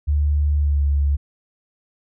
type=tone with pitch glide; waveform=sine; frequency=73.42 to 71.21 Hz; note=D2 to C#2; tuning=0 to +47 cents; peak=-15 dBFS; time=0.07-1.17 s; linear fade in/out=20 ms; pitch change=-53 cents; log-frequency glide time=0.58-0.82 s; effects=none